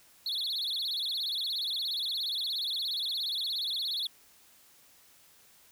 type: tone with vibrato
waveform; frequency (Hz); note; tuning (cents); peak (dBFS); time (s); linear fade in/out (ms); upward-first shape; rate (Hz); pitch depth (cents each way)
triangle; 3848; B7; -46; -29; 0.26-4.07; 2; sine; 17; 240
effects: white hiss -60 dBFS RMS until 5.71 s